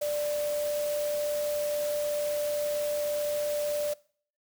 sine tone in noise, 590 Hz, D5, 8 cents sharp, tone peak -27 dBFS, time 0.01-3.94 s, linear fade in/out 10 ms, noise white, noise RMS -40 dBFS, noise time 0.01-3.94 s, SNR +10 dB, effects noise-tail reverb RT60 0.5 s tail -22 dB re dry

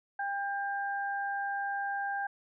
sine tone pair together, 799 / 1592.9 Hz, G5 / G6, +33 / +27 cents, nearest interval octave, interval 1194 cents, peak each -33 / -35 dBFS, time 0.19-2.27 s, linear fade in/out 5 ms, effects none

